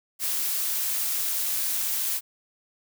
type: noise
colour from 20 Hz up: blue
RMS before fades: -27 dBFS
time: 0.19-2.21 s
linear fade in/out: 50 ms
effects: none